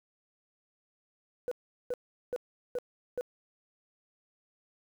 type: tone bursts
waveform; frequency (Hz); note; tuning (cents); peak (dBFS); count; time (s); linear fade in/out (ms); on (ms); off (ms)
sine; 493.9; B4; 0; -28; 5; 1.48-3.21; 0; 34; 390
effects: tanh soft clip ceiling -28 dBFS + 10-bit